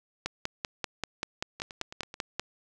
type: two click trains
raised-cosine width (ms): 0.2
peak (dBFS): -24 / -13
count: 6 / 12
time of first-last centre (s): 1.6-2.141 / 0.26-2.396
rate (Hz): 9.24 / 5.15
effects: none